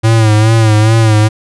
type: tone with vibrato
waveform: square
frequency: 110 Hz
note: A2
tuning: in tune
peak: -6 dBFS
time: 0.03-1.29 s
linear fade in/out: 20 ms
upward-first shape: sine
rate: 2.4 Hz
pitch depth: 60 cents each way
effects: resampled to 24000 Hz